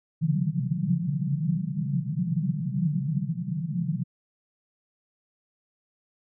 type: band-pass noise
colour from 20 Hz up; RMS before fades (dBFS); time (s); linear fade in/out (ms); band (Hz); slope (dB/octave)
white; -27; 0.21-4.04; 20; 130 to 190; 96
effects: none